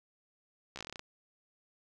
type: slowing click train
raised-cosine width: 0.2 ms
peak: -25 dBFS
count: 11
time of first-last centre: 0.76-0.994 s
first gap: 14 ms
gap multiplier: 1.11
effects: none